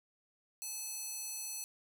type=tone with high-pass filter; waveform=square; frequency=862 Hz; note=A5; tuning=36 cents flat; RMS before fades=-42 dBFS; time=0.62-1.64 s; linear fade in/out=0 ms; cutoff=6600 Hz; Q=1.1; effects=none